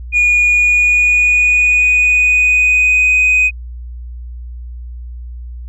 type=tone with pitch glide; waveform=sine; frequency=2445 to 2501 Hz; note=D#7 to D#7; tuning=-31 to +8 cents; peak=-6 dBFS; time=0.12-3.51 s; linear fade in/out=50 ms; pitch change=+39 cents; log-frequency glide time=0.43-3.13 s; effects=tanh soft clip ceiling -6 dBFS + added 60 Hz sine -25 dBFS peak until 5.68 s